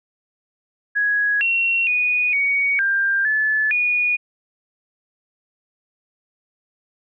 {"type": "tone with pitch steps", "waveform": "sine", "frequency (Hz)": [1666, 2730, 2470, 2243, 1591, 1731, 2454], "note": ["G#6", "F7", "D#7", "C#7", "G6", "A6", "D#7"], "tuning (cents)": [5, -40, -13, 20, 25, -29, -25], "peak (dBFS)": -16, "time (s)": [0.95, 4.17], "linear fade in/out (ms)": 20, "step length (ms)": 460, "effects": []}